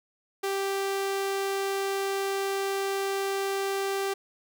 sawtooth tone, 392 Hz, G4, in tune, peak -23 dBFS, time 0.43-4.14 s, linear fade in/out 10 ms, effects none

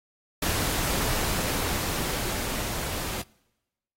pink noise with level ramp, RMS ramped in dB -26 to -33 dBFS, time 0.42-3.22 s, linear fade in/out 5 ms, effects noise-tail reverb RT60 1.0 s tail -25 dB re dry + AAC 48 kbps

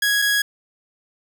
sawtooth tone pair in turn, 1661.2 / 1661.2 Hz, G#6 / G#6, 0 / 0 cents, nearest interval unison, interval 0 cents, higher neither, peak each -13 dBFS, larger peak neither, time 0.02-0.22 / 0.22-0.42 s, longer neither, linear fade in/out 5 ms, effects none

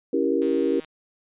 sine chord, C# diminished seventh, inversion none, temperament equal with one note detuned, 277.2 / 329.6 / 392 / 471.6 Hz, C#4 / E4 / G4 / Bb4, 0 / 0 / 0 / +20 cents, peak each -25 dBFS, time 0.13-0.8 s, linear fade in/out 5 ms
click train, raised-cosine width 0.2 ms, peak -27 dBFS, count 68, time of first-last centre 0.42-0.847 s, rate 157 Hz
effects resampled to 8000 Hz

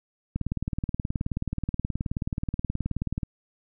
click train, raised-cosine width 5 ms, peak -15 dBFS, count 55, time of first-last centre 0.36-3.232 s, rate 18.8 Hz, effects none

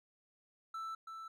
triangle tone with echo, 1324 Hz, E6, 7 cents sharp, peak -38 dBFS, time 0.74-0.95 s, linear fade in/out 5 ms, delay 330 ms, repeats 1, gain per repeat -5 dB, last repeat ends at 1.28 s, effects none

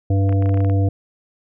harmonic tone, 98 Hz, G2, in tune, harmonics 1 / 3 / 5 / 7, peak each -14 / -24 / -28 / -31 dBFS, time 0.1-0.89 s, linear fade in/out 5 ms
clicks, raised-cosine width 0.5 ms, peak -20 dBFS, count 10, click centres 0.293 / 0.326 / 0.424 / 0.459 / 0.493 / 0.543 / 0.574 / 0.605 / 0.647 / 0.698 s
effects none

